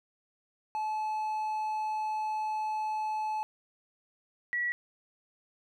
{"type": "tone pair in turn", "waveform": ["triangle", "sine"], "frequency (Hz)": [862, 1935.1], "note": ["A5", "B6"], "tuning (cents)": [-36, -36], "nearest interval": "octave + major second", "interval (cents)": 1400, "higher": "second", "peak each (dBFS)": -28, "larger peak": "neither", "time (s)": [[0.75, 3.43], [4.53, 4.72]], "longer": "first", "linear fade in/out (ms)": 0, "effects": []}